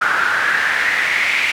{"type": "noise with band-pass filter sweep", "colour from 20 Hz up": "pink", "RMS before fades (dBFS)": -17, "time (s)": [0.01, 1.52], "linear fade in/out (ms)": 10, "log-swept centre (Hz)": [1400, 2300], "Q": 5.6, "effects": []}